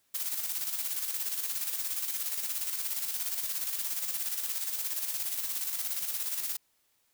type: noise with tremolo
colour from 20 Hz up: blue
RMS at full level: -32 dBFS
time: 0.14-6.57 s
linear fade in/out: 10 ms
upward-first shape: square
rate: 17 Hz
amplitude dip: 45%
effects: white hiss -72 dBFS RMS until 7.13 s